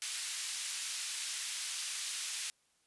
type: band-pass noise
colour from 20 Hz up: white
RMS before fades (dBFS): -39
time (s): 0.02-2.5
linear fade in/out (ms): 0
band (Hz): 2100 to 9600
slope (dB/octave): 12
effects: white hiss -73 dBFS RMS until 2.86 s + resampled to 24000 Hz